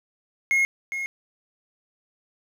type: tone with echo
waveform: triangle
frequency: 2157 Hz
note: C#7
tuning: 48 cents flat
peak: -16 dBFS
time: 0.51-0.65 s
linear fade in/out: 0 ms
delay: 410 ms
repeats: 1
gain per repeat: -9 dB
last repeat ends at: 1.06 s
effects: 9-bit